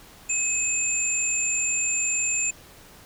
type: tone pair together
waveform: sine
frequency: 2553 / 7221 Hz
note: D#7 / A8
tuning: +44 / +44 cents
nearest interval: octave + tritone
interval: 1800 cents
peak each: -28 / -23 dBFS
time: 0.29-2.51 s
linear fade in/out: 10 ms
effects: pink hiss -49 dBFS RMS until 3.05 s